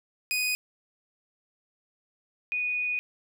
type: tone pair in turn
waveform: sawtooth / sine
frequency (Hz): 2489 / 2473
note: D#7 / D#7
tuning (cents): 0 / -11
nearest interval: unison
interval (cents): 11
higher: first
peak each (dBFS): -22 / -26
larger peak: first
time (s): 0.31-0.55 / 2.52-2.99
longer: second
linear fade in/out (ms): 0
effects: none